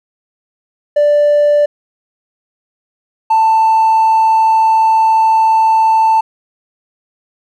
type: tone pair in turn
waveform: triangle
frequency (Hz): 587.3 / 887.1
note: D5 / A5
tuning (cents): 0 / +14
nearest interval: perfect fifth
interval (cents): 714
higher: second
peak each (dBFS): -4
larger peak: neither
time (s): 0.96-1.66 / 3.3-6.21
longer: second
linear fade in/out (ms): 10
effects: tanh soft clip ceiling -3 dBFS